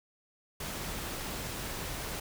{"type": "noise", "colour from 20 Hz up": "pink", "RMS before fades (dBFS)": -38, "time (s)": [0.6, 2.2], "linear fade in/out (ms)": 5, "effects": []}